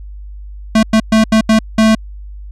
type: tone bursts at uneven times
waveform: square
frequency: 220 Hz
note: A3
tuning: in tune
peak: -7 dBFS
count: 6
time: 0.75-0.83 / 0.93-1 / 1.12-1.24 / 1.32-1.41 / 1.49-1.59 / 1.78-1.95 s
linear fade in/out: 5 ms
effects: added 50 Hz sine -27 dBFS peak until 2.51 s + low-pass 8000 Hz 12 dB/octave